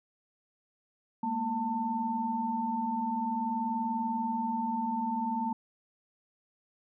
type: tone cluster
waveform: sine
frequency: 212.9 / 233.4 / 894 Hz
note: G#3 / A#3 / A5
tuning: +43 / +2 / +27 cents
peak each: -39 / -33 / -31 dBFS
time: 1.23-5.53 s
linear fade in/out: 5 ms
effects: none